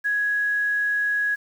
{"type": "tone with quantisation", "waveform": "sine", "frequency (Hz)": 1668, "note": "G#6", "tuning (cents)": 7, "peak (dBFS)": -20, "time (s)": [0.04, 1.36], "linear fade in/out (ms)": 20, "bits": 8, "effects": []}